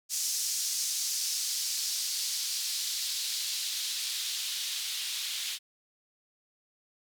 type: noise with band-pass filter sweep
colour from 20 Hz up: blue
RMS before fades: -33 dBFS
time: 0.09-5.59 s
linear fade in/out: 50 ms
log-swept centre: 5900 to 3300 Hz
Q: 1.8
effects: none